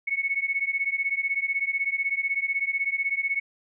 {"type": "beating tone pair", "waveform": "sine", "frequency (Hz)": [2200, 2216], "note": ["C#7", "C#7"], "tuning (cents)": [-14, -1], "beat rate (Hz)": 16, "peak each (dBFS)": -27, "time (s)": [0.07, 3.4], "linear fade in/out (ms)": 10, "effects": []}